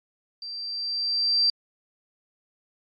sine tone with level ramp, 4699 Hz, D8, in tune, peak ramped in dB -34 to -17 dBFS, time 0.42-1.5 s, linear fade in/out 2 ms, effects AAC 32 kbps

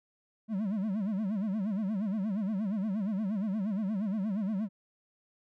triangle tone with vibrato, 204 Hz, G#3, 31 cents flat, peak -27 dBFS, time 0.48-4.69 s, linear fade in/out 50 ms, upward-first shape sine, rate 8.5 Hz, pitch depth 170 cents each way, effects none

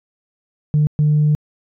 sine tone bursts at uneven times, 150.1 Hz, D3, 38 cents sharp, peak -10 dBFS, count 2, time 0.74-0.87 / 0.99-1.35 s, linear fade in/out 0 ms, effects tanh soft clip ceiling -8 dBFS

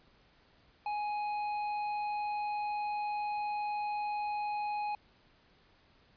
triangle tone with tanh clipping, 834 Hz, G#5, 7 cents sharp, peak -34 dBFS, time 0.86-4.95 s, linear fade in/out 2 ms, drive 13 dB, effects pink hiss -65 dBFS RMS until 6.16 s + resampled to 11025 Hz

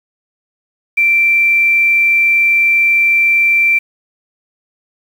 sine tone with quantisation, 2349 Hz, D7, in tune, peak -8 dBFS, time 0.97-3.79 s, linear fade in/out 10 ms, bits 6, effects none

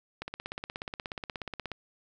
click train, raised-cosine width 0.3 ms, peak -20 dBFS, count 26, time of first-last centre 0.22-1.717 s, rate 16.7 Hz, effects none

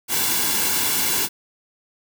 white noise with comb filter, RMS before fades -21 dBFS, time 0.08-1.29 s, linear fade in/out 50 ms, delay 1.6 ms, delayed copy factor -0.6, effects none

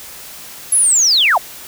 sine linear sweep, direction down, 11190 to 594 Hz, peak -9 dBFS, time 0.72-1.38 s, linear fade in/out 5 ms, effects white hiss -34 dBFS RMS until 1.67 s

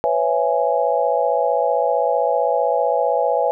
sine chord, C# minor seventh, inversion third, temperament just, 498.9 / 554.4 / 665.2 / 831.5 Hz, B4 / C#5 / E5 / G#5, +17 / 0 / +16 / +2 cents, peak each -21 dBFS, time 0.04-3.51 s, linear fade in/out 0 ms, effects none

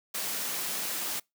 white high-pass noise, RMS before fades -33 dBFS, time 0.14-1.2 s, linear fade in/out 10 ms, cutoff 140 Hz, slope 96 dB/octave, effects noise-tail reverb RT60 0.2 s tail -26 dB re dry

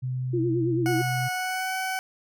sine tone, 127.7 Hz, C3, 42 cents flat, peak -26 dBFS, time 0.02-1.29 s, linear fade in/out 20 ms
sine tone with vibrato, 337.3 Hz, E4, 40 cents sharp, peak -23 dBFS, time 0.33-1.02 s, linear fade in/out 10 ms, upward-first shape sine, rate 9.1 Hz, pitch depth 85 cents each way
20% pulse tone with pitch glide, 733 to 754.5 Hz, F#5 to F#5, -16 to +34 cents, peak -22 dBFS, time 0.86-1.99 s, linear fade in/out 0 ms, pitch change +50 cents, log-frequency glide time 1.28-1.75 s
effects none

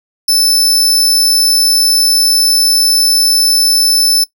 sawtooth tone, 5274 Hz, E8, in tune, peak -5 dBFS, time 0.28-4.24 s, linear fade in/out 5 ms, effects noise-tail reverb RT60 0.1 s tail -19 dB re dry

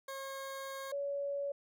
20% pulse / sine tone pair in turn, 541 / 564.3 Hz, C#5 / C#5, -42 / +31 cents, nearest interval minor second, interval 73 cents, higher second, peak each -36 / -34 dBFS, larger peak second, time 0.08-0.92 / 0.92-1.52 s, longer first, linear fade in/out 5 ms, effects none

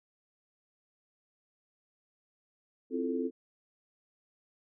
sine chord, F major seventh, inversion second, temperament equal, 261.6 / 329.6 / 349.2 / 440 Hz, C4 / E4 / F4 / A4, 0 / 0 / 0 / 0 cents, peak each -33 / -38 / -38 / -35 dBFS, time 2.9-3.31 s, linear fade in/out 50 ms, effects none

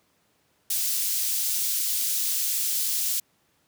white high-pass noise, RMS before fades -26 dBFS, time 0.7-3.2 s, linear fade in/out 5 ms, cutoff 4300 Hz, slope 12 dB/octave, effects pink hiss -67 dBFS RMS until 3.67 s + high-pass 100 Hz 12 dB/octave

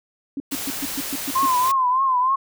sine tone bursts, 277.2 Hz, C#4, in tune, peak -24 dBFS, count 8, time 0.37-1.458 s, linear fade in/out 2 ms, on 31 ms, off 120 ms
white noise, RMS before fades -29 dBFS, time 0.51-1.72 s, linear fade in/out 10 ms
sine tone with vibrato, 1035 Hz, C6, 19 cents flat, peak -16 dBFS, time 1.35-2.36 s, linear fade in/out 10 ms, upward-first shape triangle, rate 3.3 Hz, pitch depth 99 cents each way
effects none

